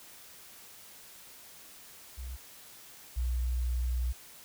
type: tone pair in turn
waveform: sine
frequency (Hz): 63.5 / 61.18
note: B1 / B1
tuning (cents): +49 / -16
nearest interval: minor second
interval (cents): 65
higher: first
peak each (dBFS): -37 / -27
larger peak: second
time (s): 2.17-2.37 / 3.16-4.13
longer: second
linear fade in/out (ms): 20
effects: tanh soft clip ceiling -23 dBFS + white hiss -52 dBFS RMS until 4.44 s